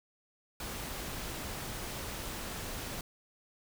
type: noise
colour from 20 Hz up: pink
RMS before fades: -40 dBFS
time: 0.6-3.01 s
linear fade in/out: 2 ms
effects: none